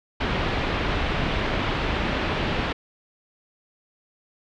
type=low-pass noise; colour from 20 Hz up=pink; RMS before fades=-25 dBFS; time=0.2-2.73 s; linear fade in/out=10 ms; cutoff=3500 Hz; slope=24 dB/octave; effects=none